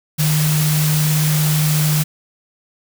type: tone in noise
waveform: sine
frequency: 152.9 Hz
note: D#3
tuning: 30 cents flat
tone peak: -14 dBFS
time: 0.18-2.04 s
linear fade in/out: 20 ms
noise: white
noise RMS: -22 dBFS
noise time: 0.18-2.04 s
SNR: +5 dB
effects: none